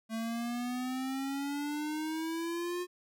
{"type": "exponential sweep", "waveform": "square", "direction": "up", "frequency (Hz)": [222.1, 359.9], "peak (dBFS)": -34, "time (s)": [0.09, 2.87], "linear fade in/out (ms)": 50, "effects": []}